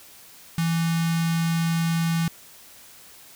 square tone with notch filter, 165.7 Hz, E3, 9 cents sharp, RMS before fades -23 dBFS, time 0.58-2.28 s, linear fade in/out 2 ms, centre 500 Hz, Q 0.55, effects white hiss -48 dBFS RMS until 3.35 s

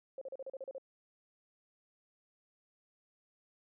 sine tone bursts, 534 Hz, C5, 35 cents sharp, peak -40 dBFS, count 9, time 0.18-0.782 s, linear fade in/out 2 ms, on 34 ms, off 37 ms, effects none

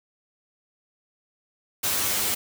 white noise with comb filter, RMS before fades -25 dBFS, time 1.83-2.35 s, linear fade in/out 10 ms, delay 9.8 ms, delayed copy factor +0.75, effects none

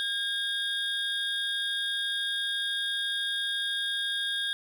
triangle tone cluster, 1618 / 3328 / 3646 Hz, G#6 / G#7 / A#7, -46 / +3 / -39 cents, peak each -31 dBFS, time 0-4.53 s, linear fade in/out 0 ms, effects 10-bit

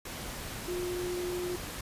sine tone in noise, 356.7 Hz, F4, 37 cents sharp, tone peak -32 dBFS, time 0.68-1.56 s, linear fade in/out 5 ms, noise pink, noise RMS -40 dBFS, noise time 0.05-1.81 s, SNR +5 dB, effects resampled to 32000 Hz

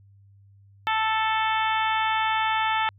harmonic tone, 440 Hz, A4, in tune, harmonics 2 / 3 / 4 / 5 / 6 / 7 / 8, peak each -24 / -28 / -30 / -32 / -34 / -35 / -36 dBFS, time 0.87-2.89 s, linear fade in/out 0 ms, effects added 99 Hz sine -51 dBFS peak until 2.98 s

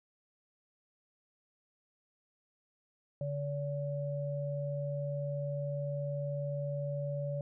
sine tone pair together, 143.1 / 572.4 Hz, D3 / D5, -45 / -45 cents, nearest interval 2 octaves, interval 2400 cents, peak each -35 / -37 dBFS, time 3.21-7.41 s, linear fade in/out 2 ms, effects none

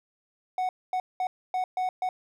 triangle tone bursts at uneven times, 740 Hz, F#5, in tune, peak -23 dBFS, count 6, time 0.58-0.69 / 0.93-1 / 1.2-1.27 / 1.54-1.64 / 1.77-1.89 / 2.02-2.09 s, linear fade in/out 2 ms, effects none

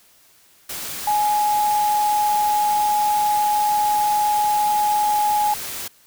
sine tone in noise, 837 Hz, G#5, 13 cents sharp, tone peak -16 dBFS, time 1.07-5.54 s, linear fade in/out 5 ms, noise white, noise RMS -30 dBFS, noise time 0.69-5.88 s, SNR +11 dB, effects white hiss -54 dBFS RMS until 6.06 s

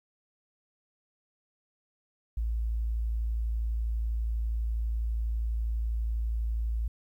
sine tone, 56.1 Hz, A1, 34 cents sharp, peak -27 dBFS, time 2.37-6.88 s, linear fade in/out 5 ms, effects 11-bit

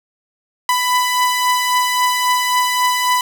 sawtooth beating tone pair, 995 / 998.7 Hz, B5 / B5, +13 / +19 cents, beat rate 3.7 Hz, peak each -11 / -18 dBFS, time 0.69-3.21 s, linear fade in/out 2 ms, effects none

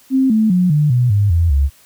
sine tone with pitch steps, 264.4 / 218.5 / 180.59 / 149.25 / 123.35 / 101.94 / 84.25 / 69.63 Hz, C4 / A3 / F#3 / D3 / B2 / G#2 / E2 / C#2, +18 / -12 / -42 / +28 / -2 / -32 / +38 / +8 cents, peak -10 dBFS, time 0.1-1.7 s, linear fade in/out 50 ms, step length 200 ms, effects white hiss -49 dBFS RMS until 1.85 s

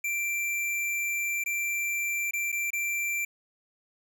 square tone with dropouts, 2353 Hz, D7, 3 cents sharp, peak -28 dBFS, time 0.04-3.25 s, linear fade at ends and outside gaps 5 ms, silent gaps 1.439-1.46 / 2.31-2.334 / 2.519-2.525 / 2.705-2.731 s, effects none

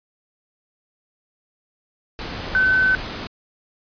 sine tone in noise, 1521 Hz, F#6, 47 cents sharp, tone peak -14 dBFS, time 2.55-2.95 s, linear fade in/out 0 ms, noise pink, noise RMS -30 dBFS, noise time 2.19-3.27 s, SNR +13 dB, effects resampled to 11025 Hz

